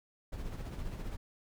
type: noise with tremolo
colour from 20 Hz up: brown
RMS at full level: -38 dBFS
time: 0.32-1.17 s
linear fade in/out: 10 ms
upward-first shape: sine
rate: 15 Hz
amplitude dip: 45%
effects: none